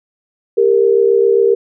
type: tone pair together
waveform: sine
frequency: 397.4 / 464.8 Hz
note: G4 / A#4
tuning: +24 / -5 cents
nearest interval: minor third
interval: 271 cents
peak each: -11 dBFS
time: 0.57-1.55 s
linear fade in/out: 10 ms
effects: none